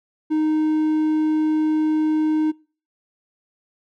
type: tone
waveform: triangle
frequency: 310 Hz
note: D#4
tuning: 6 cents flat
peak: -15 dBFS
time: 0.3-2.52 s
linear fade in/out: 20 ms
effects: noise-tail reverb RT60 0.4 s tail -25 dB re dry